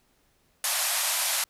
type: band-pass noise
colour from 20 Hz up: white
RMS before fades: -27 dBFS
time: 0.64-1.44 s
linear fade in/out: 2 ms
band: 570 to 13000 Hz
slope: 96 dB/octave
effects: pink hiss -67 dBFS RMS until 1.49 s